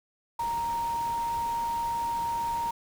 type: tone in noise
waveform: sine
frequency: 932.3 Hz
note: A#5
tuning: in tune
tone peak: -27 dBFS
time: 0.39-2.71 s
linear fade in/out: 5 ms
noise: pink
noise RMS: -43 dBFS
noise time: 0.39-2.71 s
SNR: +13 dB
effects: none